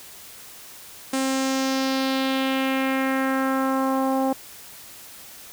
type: tone with low-pass filter sweep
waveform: sawtooth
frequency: 266 Hz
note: C4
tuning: 29 cents sharp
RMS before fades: -23 dBFS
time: 1.13-4.33 s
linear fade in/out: 5 ms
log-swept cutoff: 8900 to 780 Hz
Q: 2.2
effects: white hiss -43 dBFS RMS until 5.52 s